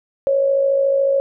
sine tone with amplitude modulation, 550 Hz, C#5, 14 cents flat, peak -11 dBFS, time 0.27-1.2 s, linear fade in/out 0 ms, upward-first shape sine, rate 53.9 Hz, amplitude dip 50%, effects none

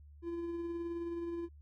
triangle tone with tremolo, 340 Hz, F4, 46 cents flat, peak -33 dBFS, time 0.22-1.49 s, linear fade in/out 50 ms, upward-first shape triangle, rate 19 Hz, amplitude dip 35%, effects added 73 Hz sine -53 dBFS peak until 1.61 s

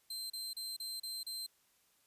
sawtooth tone bursts, 4121 Hz, C8, 27 cents flat, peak -37 dBFS, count 6, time 0.1-1.465 s, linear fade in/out 5 ms, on 200 ms, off 33 ms, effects white hiss -72 dBFS RMS until 2.06 s + resampled to 32000 Hz

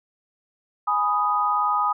sine chord, G# minor, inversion none, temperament equal, 830.6 / 987.8 / 1244.5 Hz, G#5 / B5 / D#6, 0 / 0 / 0 cents, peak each -25 / -26 / -21 dBFS, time 0.87-1.93 s, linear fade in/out 10 ms, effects none

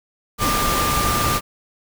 sine tone in noise, 1193 Hz, D6, 27 cents sharp, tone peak -21 dBFS, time 0.38-1.41 s, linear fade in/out 50 ms, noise pink, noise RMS -21 dBFS, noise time 0.38-1.41 s, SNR -3 dB, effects none

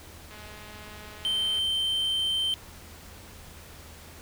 click train, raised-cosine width 0.3 ms, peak -31 dBFS, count 271, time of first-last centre 0.31-1.59 s, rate 211 Hz
triangle tone, 3113 Hz, G7, 13 cents flat, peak -23 dBFS, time 1.25-2.54 s, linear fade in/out 0 ms
effects added 80 Hz sine -50 dBFS peak until 4.21 s + pink hiss -48 dBFS RMS until 4.21 s

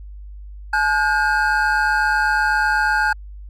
triangle tone cluster, 855 / 1443 / 1591 Hz, A5 / F#6 / G6, -50 / -44 / +25 cents, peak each -18 dBFS, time 0.73-3.13 s, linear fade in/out 5 ms, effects added 50 Hz sine -33 dBFS peak until 3.49 s

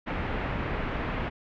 pink low-pass noise, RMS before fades -31 dBFS, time 0.06-1.3 s, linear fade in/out 20 ms, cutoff 2500 Hz, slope 24 dB/octave, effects none

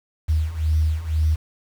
sine beating tone pair, 77 / 79 Hz, D#2 / D#2, -17 / +27 cents, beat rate 2 Hz, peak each -22 / -19 dBFS, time 0.28-1.36 s, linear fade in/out 20 ms, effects tanh soft clip ceiling -10 dBFS + 7-bit

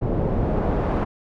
pink noise with low-pass filter sweep, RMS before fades -22 dBFS, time 0.01-1.05 s, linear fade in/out 20 ms, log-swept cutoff 470 to 930 Hz, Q 0.99, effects none

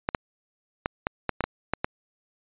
clicks, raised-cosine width 0.5 ms, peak -9 dBFS, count 9, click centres 0.089 / 0.148 / 0.859 / 1.069 / 1.293 / 1.407 / 1.44 / 1.736 / 1.845 s, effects resampled to 8000 Hz

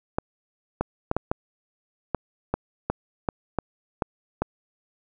clicks, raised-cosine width 1 ms, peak -9 dBFS, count 12, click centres 0.185 / 0.81 / 1.114 / 1.166 / 1.315 / 2.147 / 2.54 / 2.9 / 3.288 / 3.587 / 4.022 / 4.42 s, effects none

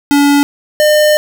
square tone pair in turn, 285.4 / 604.7 Hz, D4 / D#5, -49 / -50 cents, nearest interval octave + minor second, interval 1299 cents, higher second, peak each -7 dBFS, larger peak neither, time 0.11-0.43 / 0.8-1.17 s, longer second, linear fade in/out 0 ms, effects 8-bit

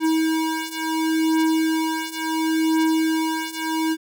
square beating tone pair, 319.3 / 320.01 Hz, D#4 / D#4, +45 / +49 cents, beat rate 0.71 Hz, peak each -24 / -22 dBFS, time 0-3.97 s, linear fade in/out 50 ms, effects none

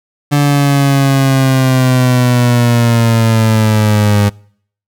30% pulse linear sweep, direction down, 145.3 to 101.9 Hz, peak -5 dBFS, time 0.31-4.3 s, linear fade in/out 20 ms, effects noise-tail reverb RT60 0.6 s tail -26 dB re dry

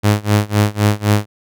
sawtooth tone with tremolo, 104.3 Hz, G#2, 8 cents sharp, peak -5 dBFS, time 0.03-1.26 s, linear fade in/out 20 ms, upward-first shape sine, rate 3.9 Hz, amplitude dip 95%, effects none

